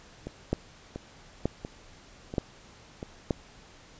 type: two click trains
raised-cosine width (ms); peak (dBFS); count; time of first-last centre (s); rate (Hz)
2; -22 / -12; 5 / 4; 0.27-3.029 / 0.53-3.308; 1.45 / 1.08
effects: pink hiss -53 dBFS RMS until 3.99 s + resampled to 16000 Hz